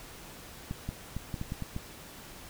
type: clicks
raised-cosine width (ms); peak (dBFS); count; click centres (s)
5; -22; 8; 0.711 / 0.89 / 1.166 / 1.342 / 1.414 / 1.521 / 1.623 / 1.764
effects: pink hiss -48 dBFS RMS until 2.49 s